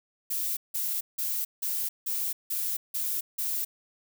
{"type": "noise bursts", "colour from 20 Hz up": "violet", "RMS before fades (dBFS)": -30, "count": 8, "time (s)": [0.3, 3.65], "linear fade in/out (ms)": 10, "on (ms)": 270, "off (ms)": 170, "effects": []}